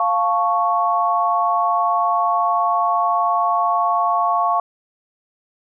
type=chord; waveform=sine; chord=F augmented; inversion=none; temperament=equal; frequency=698.5 / 880 / 1108.7 Hz; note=F5 / A5 / C#6; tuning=0 / 0 / 0 cents; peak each=-19 / -23 / -18 dBFS; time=0-4.6 s; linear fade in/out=2 ms; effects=none